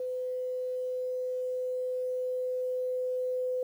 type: tone with level ramp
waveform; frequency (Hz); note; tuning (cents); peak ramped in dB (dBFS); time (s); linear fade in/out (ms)
sine; 506; B4; +42; -31 to -28; 0-3.63; 2
effects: 10-bit